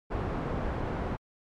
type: low-pass noise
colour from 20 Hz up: pink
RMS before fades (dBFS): -32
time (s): 0.1-1.17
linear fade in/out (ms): 20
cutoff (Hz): 1100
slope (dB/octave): 12
effects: MP3 64 kbps